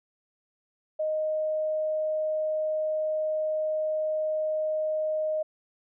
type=tone; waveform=sine; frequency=621 Hz; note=D#5; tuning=3 cents flat; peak=-25 dBFS; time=0.99-5.43 s; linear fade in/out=10 ms; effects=none